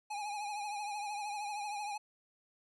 square tone with vibrato, 828 Hz, G#5, 5 cents flat, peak -38 dBFS, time 0.1-1.98 s, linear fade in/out 10 ms, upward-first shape triangle, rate 13 Hz, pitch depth 67 cents each way, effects resampled to 24000 Hz

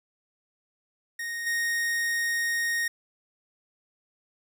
45% pulse tone with level steps, 1861 Hz, A#6, 3 cents flat, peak -31 / -25 dBFS, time 1.19-2.88 s, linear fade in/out 5 ms, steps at 1.46 s, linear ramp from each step 10 ms, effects none

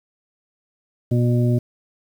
harmonic tone, 121 Hz, B2, 35 cents flat, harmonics 1 / 2 / 3 / 5, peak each -16 / -22 / -26 / -30 dBFS, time 1.11-1.59 s, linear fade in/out 10 ms, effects 8-bit

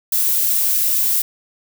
violet noise, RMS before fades -17 dBFS, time 0.12-1.22 s, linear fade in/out 5 ms, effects none

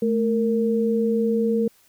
sine tone pair together, 218.5 / 462 Hz, A3 / A#4, -12 / -16 cents, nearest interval octave + minor second, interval 1296 cents, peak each -21 dBFS, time 0.02-1.68 s, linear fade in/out 5 ms, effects white hiss -58 dBFS RMS until 1.88 s

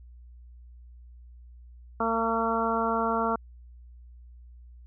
harmonic tone, 227.1 Hz, A#3, 45 cents flat, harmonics 1 / 2 / 3 / 4 / 5 / 6, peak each -31 / -31 / -31 / -31 / -31 / -31 dBFS, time 2-3.36 s, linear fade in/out 5 ms, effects added 60 Hz sine -46 dBFS peak until 4.86 s

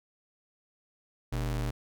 square ring-modulated tone, 86.1 Hz, F2, 24 cents flat, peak -27 dBFS, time 1.32-1.71 s, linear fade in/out 10 ms, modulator 37.2 Hz, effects none

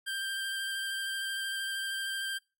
25% pulse tone with vibrato, 1580 Hz, G6, 13 cents sharp, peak -29 dBFS, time 0.06-2.39 s, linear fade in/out 20 ms, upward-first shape square, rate 13 Hz, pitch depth 11 cents each way, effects noise-tail reverb RT60 0.3 s tail -26 dB re dry

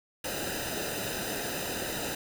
pink noise with comb filter, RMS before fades -34 dBFS, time 0.24-2.15 s, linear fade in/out 5 ms, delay 0.9 ms, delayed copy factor -0.75, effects none

